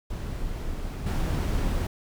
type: noise with level steps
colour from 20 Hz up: brown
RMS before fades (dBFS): -32 / -25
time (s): 0.1-1.87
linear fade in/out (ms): 5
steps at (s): 1.06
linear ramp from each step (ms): 10
effects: none